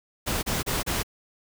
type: noise bursts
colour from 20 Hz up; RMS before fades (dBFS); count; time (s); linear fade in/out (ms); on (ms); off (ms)
pink; -27; 4; 0.26-1.033; 20; 170; 31
effects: none